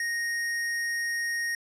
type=tone; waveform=square; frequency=1864.7 Hz; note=A#6; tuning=in tune; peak=-28 dBFS; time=0-1.55 s; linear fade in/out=2 ms; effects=low-pass 11000 Hz 12 dB/octave